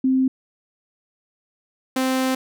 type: tone pair in turn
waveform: sine / sawtooth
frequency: 261.6 / 260.5 Hz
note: C4 / C4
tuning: 0 / -7 cents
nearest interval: unison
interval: 7 cents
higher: first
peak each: -15 dBFS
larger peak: neither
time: 0.04-0.28 / 1.96-2.35 s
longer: second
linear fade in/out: 5 ms
effects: none